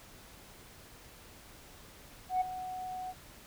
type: tone with ADSR envelope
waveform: sine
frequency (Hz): 740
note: F#5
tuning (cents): 0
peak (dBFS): -23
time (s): 2.29-3.14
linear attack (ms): 120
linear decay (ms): 12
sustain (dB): -14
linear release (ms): 43
effects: tanh soft clip ceiling -24 dBFS + pink hiss -54 dBFS RMS until 3.46 s